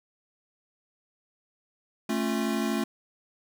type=chord; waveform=square; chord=A augmented; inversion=none; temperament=equal with one note detuned; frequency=220 / 272.6 / 349.2 Hz; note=A3 / C#4 / E#4; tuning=0 / -29 / 0 cents; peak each=-29 / -32 / -33 dBFS; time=2.09-2.84 s; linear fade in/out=5 ms; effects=none